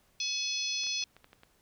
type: harmonic tone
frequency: 853 Hz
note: G#5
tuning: 46 cents sharp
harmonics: 3 / 4 / 5 / 6 / 7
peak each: -37 / -37 / -37 / -37 / -37 dBFS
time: 0.2-1.04 s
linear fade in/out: 2 ms
type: clicks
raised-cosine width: 0.3 ms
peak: -36 dBFS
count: 7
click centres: 0.836 / 0.868 / 1.025 / 1.166 / 1.244 / 1.331 / 1.434 s
effects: pink hiss -68 dBFS RMS until 1.61 s